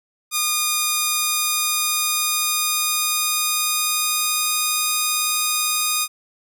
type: tone with pitch glide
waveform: 5% pulse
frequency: 1222 to 1232.6 Hz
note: D#6 to D#6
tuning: -32 to -17 cents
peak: -7 dBFS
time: 0.31-6.08 s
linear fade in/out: 50 ms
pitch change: +15 cents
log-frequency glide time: 0.72-4.55 s
effects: none